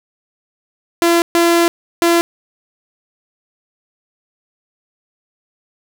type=tone bursts at uneven times; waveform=sawtooth; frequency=340 Hz; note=F4; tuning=46 cents flat; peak=-6 dBFS; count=3; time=1.02-1.22 / 1.35-1.68 / 2.02-2.21 s; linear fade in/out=0 ms; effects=none